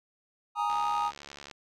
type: chord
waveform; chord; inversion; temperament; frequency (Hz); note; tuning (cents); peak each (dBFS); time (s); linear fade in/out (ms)
triangle; Ab suspended second; none; equal; 830.6 / 932.3 / 1244.5; Ab5 / Bb5 / Eb6; 0 / 0 / 0; -29; 0.55-1.12; 50
type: click train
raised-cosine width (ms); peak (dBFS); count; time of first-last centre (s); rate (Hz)
0.2; -26; 59; 0.7-1.512; 71.4
effects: none